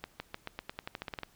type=accelerating click train; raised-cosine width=0.3 ms; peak=-21 dBFS; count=14; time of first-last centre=0.04-1.233 s; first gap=160 ms; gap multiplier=0.9; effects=pink hiss -64 dBFS RMS until 1.35 s